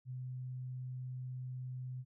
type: tone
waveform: sine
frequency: 127.4 Hz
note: C3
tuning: 46 cents flat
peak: -40 dBFS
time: 0.05-2.05 s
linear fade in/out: 50 ms
effects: none